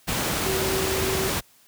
sine tone in noise, 382.1 Hz, G4, 44 cents flat, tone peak -26 dBFS, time 0.45-1.29 s, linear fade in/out 20 ms, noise pink, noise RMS -25 dBFS, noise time 0.07-1.41 s, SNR -4 dB, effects white hiss -57 dBFS RMS until 1.67 s + high-pass 60 Hz 12 dB/octave

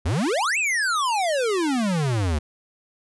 square exponential two-way sweep, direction up then down, 71 to 2717 to 71 Hz, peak -21 dBFS, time 0.05-2.39 s, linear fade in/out 10 ms, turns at 0.58 s, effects resampled to 24000 Hz

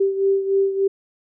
sine beating tone pair, 390.4 / 393.8 Hz, G4 / G4, -7 / +8 cents, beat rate 3.4 Hz, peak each -17 / -23 dBFS, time 0-0.88 s, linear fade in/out 10 ms, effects none

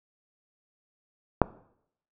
click, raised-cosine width 1 ms, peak -3 dBFS, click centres 1.417 s, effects noise-tail reverb RT60 0.7 s tail -20 dB re dry

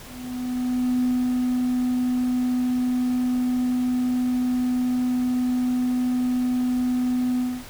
triangle tone with ADSR envelope, 250 Hz, B3, 21 cents sharp, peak -15 dBFS, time 0.06-7.65 s, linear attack 980 ms, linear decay 200 ms, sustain -2 dB, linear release 260 ms, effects tanh soft clip ceiling -15 dBFS + pink hiss -42 dBFS RMS until 7.69 s

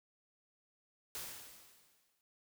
white noise with exponential decay, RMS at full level -42 dBFS, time 1.15-2.21 s, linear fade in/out 0 ms, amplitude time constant 230 ms, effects none

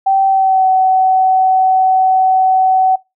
sine tone with pitch glide, 775 to 754.2 Hz, G5 to F#5, -20 to +33 cents, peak -8 dBFS, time 0.06-2.96 s, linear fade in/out 10 ms, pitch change -47 cents, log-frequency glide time 0.27-0.67 s, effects noise-tail reverb RT60 0.2 s tail -21 dB re dry

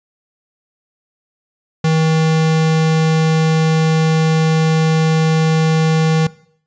square tone, 159.4 Hz, D#3, 42 cents sharp, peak -12 dBFS, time 1.84-6.27 s, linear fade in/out 5 ms, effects noise-tail reverb RT60 0.6 s tail -20 dB re dry + resampled to 16000 Hz

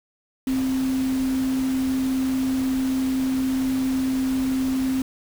sine tone in noise, 262.2 Hz, C4, 4 cents sharp, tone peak -20 dBFS, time 0.47-5.02 s, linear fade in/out 2 ms, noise pink, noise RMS -36 dBFS, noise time 0.47-5.02 s, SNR +13 dB, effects none

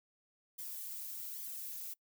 violet noise with flanger, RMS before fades -44 dBFS, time 0.58-1.94 s, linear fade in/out 10 ms, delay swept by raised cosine 0.73 to 2.83 ms, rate 1.2 Hz, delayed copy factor -0.6, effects noise-tail reverb RT60 0.1 s tail -24 dB re dry

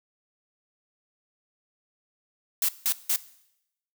blue noise bursts, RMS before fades -24 dBFS, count 3, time 2.62-3.161 s, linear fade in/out 2 ms, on 67 ms, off 170 ms, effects noise-tail reverb RT60 0.8 s tail -18 dB re dry

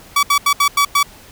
sawtooth tone bursts at uneven times, 1142 Hz, D6, 49 cents flat, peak -7 dBFS, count 6, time 0.16-0.23 / 0.3-0.38 / 0.46-0.53 / 0.6-0.68 / 0.77-0.85 / 0.95-1.03 s, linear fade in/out 5 ms, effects pink hiss -42 dBFS RMS until 1.31 s

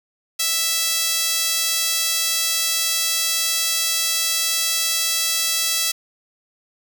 sawtooth tone with high-pass filter, 659.3 Hz, E5, in tune, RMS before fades -21 dBFS, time 0.39-5.92 s, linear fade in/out 10 ms, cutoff 4200 Hz, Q 0.87, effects none

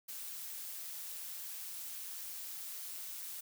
blue noise with amplitude modulation, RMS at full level -43 dBFS, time 0.08-3.41 s, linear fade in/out 10 ms, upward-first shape sine, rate 174 Hz, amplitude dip 35%, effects none

